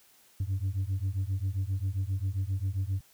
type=beating tone pair; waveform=sine; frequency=92.5 / 100 Hz; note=F#2 / G2; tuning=0 / +35 cents; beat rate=7.5 Hz; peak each=-29 dBFS; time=0.4-3.01 s; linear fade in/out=5 ms; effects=tanh soft clip ceiling -25 dBFS + white hiss -61 dBFS RMS until 3.13 s